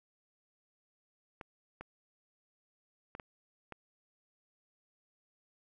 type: clicks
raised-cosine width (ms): 0.5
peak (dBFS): -29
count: 5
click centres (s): 1.412 / 1.81 / 3.151 / 3.198 / 3.723
effects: none